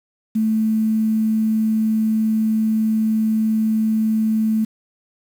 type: tone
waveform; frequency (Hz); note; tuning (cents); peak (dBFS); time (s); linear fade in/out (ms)
sine; 219.2; A3; -6; -15; 0.35-4.65; 10
effects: 7-bit